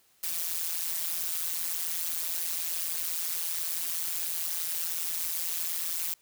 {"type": "noise with amplitude modulation", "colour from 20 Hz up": "blue", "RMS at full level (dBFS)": -28, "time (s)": [0.23, 6.14], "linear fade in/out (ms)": 5, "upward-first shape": "sine", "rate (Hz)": 168, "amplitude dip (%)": 95, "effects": ["white hiss -65 dBFS RMS until 6.21 s"]}